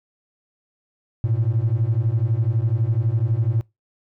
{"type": "beating tone pair", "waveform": "triangle", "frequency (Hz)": [107.1, 119.1], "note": ["A2", "A#2"], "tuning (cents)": [-46, 38], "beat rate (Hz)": 12, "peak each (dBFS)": -18, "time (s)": [1.24, 3.61], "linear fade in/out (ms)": 0, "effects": ["noise-tail reverb RT60 0.2 s tail -22 dB re dry", "tanh soft clip ceiling -11 dBFS"]}